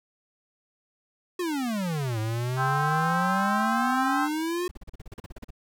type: exponential two-way sweep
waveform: square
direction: down then up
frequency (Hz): 370 to 107.7 to 364.6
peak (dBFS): -27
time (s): 1.39-4.68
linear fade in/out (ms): 5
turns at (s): 2.19
type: harmonic tone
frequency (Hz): 261.6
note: C4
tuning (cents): 0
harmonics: 3 / 4 / 5 / 6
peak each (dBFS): -28 / -29 / -30 / -31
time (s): 2.56-4.29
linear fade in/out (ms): 50
type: noise bursts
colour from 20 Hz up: brown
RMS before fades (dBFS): -39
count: 14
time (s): 4.69-5.506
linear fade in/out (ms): 5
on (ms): 23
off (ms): 38
effects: none